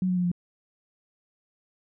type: tone with pitch steps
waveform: sine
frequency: 185 / 181.82 / 178.7 / 175.63 Hz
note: F#3 / F#3 / F3 / F3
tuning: 0 / -30 / +40 / +10 cents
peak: -22 dBFS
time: 0.02-0.316 s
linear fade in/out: 2 ms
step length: 74 ms
effects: none